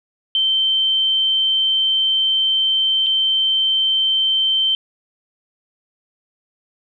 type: tone with dropouts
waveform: sine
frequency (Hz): 3110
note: G7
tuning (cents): -14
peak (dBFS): -14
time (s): 0.35-4.75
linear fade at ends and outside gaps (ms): 1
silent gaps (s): 3.063-3.067
effects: none